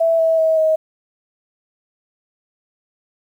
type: tone with pitch steps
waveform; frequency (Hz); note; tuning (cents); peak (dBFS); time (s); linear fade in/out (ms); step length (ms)
sine; 659.3 / 650.2 / 641.3 / 632.4; E5 / E5 / E5 / D#5; 0 / -24 / -48 / +28; -12; 0-0.76; 10; 190
effects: 8-bit